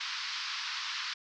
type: band-pass noise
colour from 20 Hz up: white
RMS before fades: -37 dBFS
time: 0-1.14 s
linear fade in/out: 10 ms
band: 1000 to 5300 Hz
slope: 48 dB/octave
effects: none